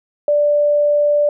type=tone; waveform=sine; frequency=587.3 Hz; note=D5; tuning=in tune; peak=-11 dBFS; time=0.28-1.29 s; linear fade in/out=2 ms; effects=none